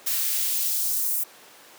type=noise with high-pass filter sweep; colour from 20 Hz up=blue; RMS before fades=-25 dBFS; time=0.06-1.24 s; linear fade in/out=10 ms; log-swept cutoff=1100 to 9700 Hz; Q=0.84; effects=pink hiss -48 dBFS RMS until 1.78 s + high-pass 400 Hz 12 dB/octave